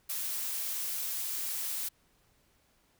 blue noise, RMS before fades -35 dBFS, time 0.09-1.89 s, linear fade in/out 10 ms, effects pink hiss -69 dBFS RMS until 2.99 s

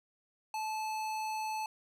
sine tone with hard clipping, 869 Hz, A5, 22 cents flat, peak -36 dBFS, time 0.54-1.66 s, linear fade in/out 2 ms, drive 18 dB, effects none

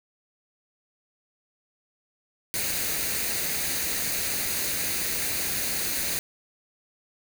white noise with comb filter, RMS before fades -28 dBFS, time 2.54-6.19 s, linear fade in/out 0 ms, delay 0.46 ms, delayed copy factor +0.5, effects none

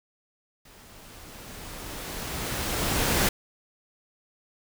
pink noise with level ramp, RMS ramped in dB -52 to -22 dBFS, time 0.65-3.29 s, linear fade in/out 5 ms, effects none

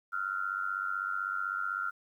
sine tone with amplitude modulation, 1387 Hz, F6, 12 cents flat, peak -27 dBFS, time 0.12-1.91 s, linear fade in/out 20 ms, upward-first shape sine, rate 95.9 Hz, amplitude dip 90%, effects 11-bit

